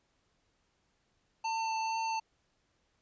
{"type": "tone with vibrato", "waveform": "square", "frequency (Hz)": 894, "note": "A5", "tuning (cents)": 27, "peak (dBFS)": -32, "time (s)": [1.44, 2.2], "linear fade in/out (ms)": 10, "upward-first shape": "sine", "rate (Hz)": 2.2, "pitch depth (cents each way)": 10, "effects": ["pink hiss -75 dBFS RMS until 3.01 s", "resampled to 16000 Hz"]}